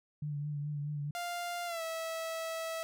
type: tone with vibrato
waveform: sine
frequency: 146.83 Hz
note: D3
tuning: in tune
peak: -34 dBFS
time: 0.22-1.11 s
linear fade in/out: 5 ms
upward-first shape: triangle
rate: 4.7 Hz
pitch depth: 41 cents each way
type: tone with pitch glide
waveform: sawtooth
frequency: 698.5 to 651.7 Hz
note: F5 to E5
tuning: 0 to -20 cents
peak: -32 dBFS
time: 1.15-2.83 s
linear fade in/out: 0 ms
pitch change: -120 cents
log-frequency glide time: 1.66-1.82 s
effects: none